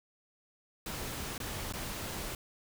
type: noise with dropouts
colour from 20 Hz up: pink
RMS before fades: -39 dBFS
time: 0.86-2.35 s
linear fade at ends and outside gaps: 2 ms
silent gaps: 1.38-1.401 / 1.725-1.736 s
effects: none